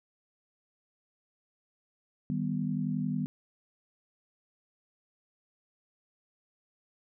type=chord; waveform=sine; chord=Eb augmented; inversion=none; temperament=equal; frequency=155.56 / 196 / 246.9 Hz; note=Eb3 / G3 / B3; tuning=0 / 0 / 0 cents; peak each=-33 dBFS; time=2.3-3.26 s; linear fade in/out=0 ms; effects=none